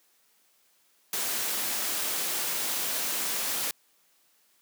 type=noise; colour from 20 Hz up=white; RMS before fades=-30 dBFS; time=1.13-3.71 s; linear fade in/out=2 ms; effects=white hiss -66 dBFS RMS until 4.61 s + high-pass 200 Hz 12 dB/octave